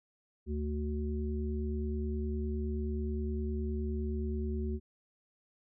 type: harmonic tone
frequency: 74.2 Hz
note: D2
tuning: 18 cents sharp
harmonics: 1 / 3 / 5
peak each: -33 / -38 / -40 dBFS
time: 0.46-4.8 s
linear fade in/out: 50 ms
effects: none